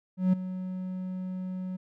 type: tone with ADSR envelope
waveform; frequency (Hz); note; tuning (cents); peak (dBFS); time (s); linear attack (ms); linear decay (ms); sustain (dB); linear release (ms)
triangle; 185; F#3; 0; -16; 0.17-1.77; 160; 10; -14; 14
effects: none